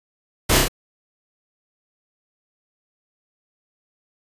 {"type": "noise with echo", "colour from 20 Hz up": "pink", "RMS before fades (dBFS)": -17, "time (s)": [0.49, 0.59], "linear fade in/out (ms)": 10, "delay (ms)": 31, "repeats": 3, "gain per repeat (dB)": -2, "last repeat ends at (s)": 0.683, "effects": ["resampled to 32000 Hz"]}